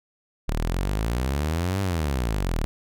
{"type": "exponential two-way sweep", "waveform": "sawtooth", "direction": "up then down", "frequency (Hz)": [35.9, 100, 35.9], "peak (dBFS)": -19, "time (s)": [0.48, 2.65], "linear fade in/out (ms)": 0, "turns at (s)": 1.81, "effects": []}